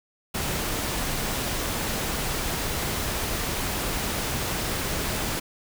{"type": "noise", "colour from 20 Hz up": "pink", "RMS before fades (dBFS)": -28, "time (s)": [0.34, 5.4], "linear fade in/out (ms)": 10, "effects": []}